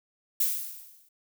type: noise with exponential decay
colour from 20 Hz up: violet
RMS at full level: -23 dBFS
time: 0.4-1.09 s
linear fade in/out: 5 ms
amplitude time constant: 150 ms
effects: none